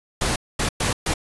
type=noise bursts at uneven times; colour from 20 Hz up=pink; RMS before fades=-22 dBFS; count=4; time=0.21-0.36 / 0.59-0.69 / 0.8-0.93 / 1.06-1.14 s; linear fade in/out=5 ms; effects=resampled to 24000 Hz